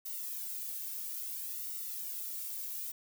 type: noise with flanger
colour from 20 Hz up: violet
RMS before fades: -40 dBFS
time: 0.05-2.92 s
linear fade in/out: 10 ms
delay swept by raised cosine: 1.2 to 2.05 ms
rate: 0.6 Hz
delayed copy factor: -0.8
effects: none